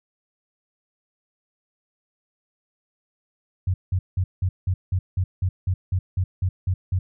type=tone bursts; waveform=sine; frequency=92.5 Hz; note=F#2; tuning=in tune; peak=-18 dBFS; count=14; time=3.67-6.99 s; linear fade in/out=5 ms; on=70 ms; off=180 ms; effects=none